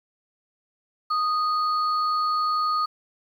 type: tone pair together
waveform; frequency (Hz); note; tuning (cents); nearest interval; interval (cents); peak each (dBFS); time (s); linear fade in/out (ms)
sine; 1241 / 4408; D#6 / C#8; -5 / -11; octave + minor seventh; 2194; -21 / -33; 1.1-2.86; 10
effects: 9-bit